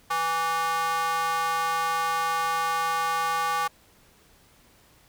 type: tone with high-pass filter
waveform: square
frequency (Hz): 164.81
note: E3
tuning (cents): 0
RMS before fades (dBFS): -26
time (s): 0.1-3.68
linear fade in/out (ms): 10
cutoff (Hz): 1000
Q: 9.3
effects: pink hiss -58 dBFS RMS until 5.08 s